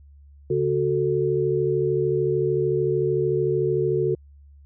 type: tone cluster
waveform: sine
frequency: 140.2 / 369.1 / 442.5 Hz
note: C#3 / F#4 / A4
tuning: +20 / -4 / +10 cents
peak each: -26 / -22 / -24 dBFS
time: 0.5-4.15 s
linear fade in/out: 5 ms
effects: added 71 Hz sine -46 dBFS peak until 4.65 s